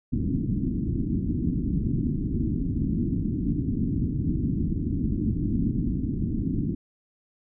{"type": "low-pass noise", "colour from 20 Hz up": "white", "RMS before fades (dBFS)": -26, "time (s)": [0.12, 6.75], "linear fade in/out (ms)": 10, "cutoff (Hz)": 300, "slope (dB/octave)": 48, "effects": []}